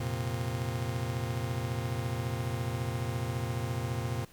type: chord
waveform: 40% pulse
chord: F suspended fourth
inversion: none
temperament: just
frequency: 87.31 / 116.41 / 130.96 Hz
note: F2 / Bb2 / C3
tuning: 0 / -2 / +2 cents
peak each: -38 / -33 / -35 dBFS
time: 0-4.25 s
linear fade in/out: 5 ms
effects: pink hiss -58 dBFS RMS until 4.32 s